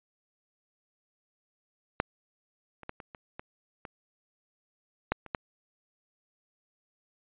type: clicks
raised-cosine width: 0.5 ms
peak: -9 / -30 / -21 / -28 / -29 / -24 / -26 / -10 / -29 / -14 dBFS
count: 10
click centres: 2.001 / 2.833 / 2.894 / 3.002 / 3.148 / 3.395 / 3.852 / 5.12 / 5.263 / 5.348 s
effects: resampled to 8000 Hz